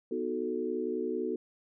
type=chord; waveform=sine; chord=B dominant seventh; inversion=none; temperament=equal with one note detuned; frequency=246.9 / 311.1 / 368.9 / 440 Hz; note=B3 / D#4 / F#4 / A4; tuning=0 / 0 / -5 / 0 cents; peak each=-37 / -38 / -34 / -35 dBFS; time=0.11-1.36 s; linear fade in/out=5 ms; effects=none